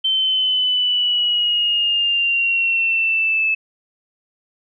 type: exponential sweep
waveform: sine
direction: down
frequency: 3100 to 2609 Hz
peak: -15 dBFS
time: 0.04-3.55 s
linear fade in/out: 10 ms
effects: none